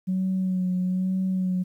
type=tone with vibrato; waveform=sine; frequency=185.2 Hz; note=F#3; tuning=2 cents sharp; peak=-21 dBFS; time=0.07-1.64 s; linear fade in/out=20 ms; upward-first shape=sine; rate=1.1 Hz; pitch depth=28 cents each way; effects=tanh soft clip ceiling -18 dBFS + 10-bit